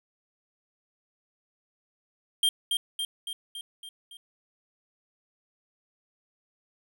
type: tone with echo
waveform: square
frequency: 3189 Hz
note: G7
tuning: 29 cents sharp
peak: -21 dBFS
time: 2.43-2.49 s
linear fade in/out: 2 ms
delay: 280 ms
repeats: 6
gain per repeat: -4 dB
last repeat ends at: 4.17 s
effects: none